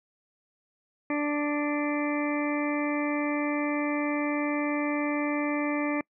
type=harmonic tone; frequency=293.7 Hz; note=D4; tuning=in tune; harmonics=1 / 2 / 3 / 4 / 6 / 7 / 8; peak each=-27 / -33 / -38 / -37 / -40 / -37 / -38 dBFS; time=1.1-6.01 s; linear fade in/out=2 ms; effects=noise-tail reverb RT60 0.1 s tail -26 dB re dry